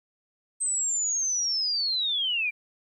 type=linear sweep; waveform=sine; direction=down; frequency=8290 to 2325 Hz; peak=-24 dBFS; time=0.6-2.51 s; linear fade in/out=20 ms; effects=11-bit